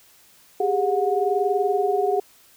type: tone cluster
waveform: sine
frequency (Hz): 393.3 / 414.1 / 727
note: G4 / G#4 / F#5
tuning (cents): +6 / -5 / -31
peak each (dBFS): -23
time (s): 0.6-2.2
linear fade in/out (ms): 5
effects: white hiss -54 dBFS RMS until 2.56 s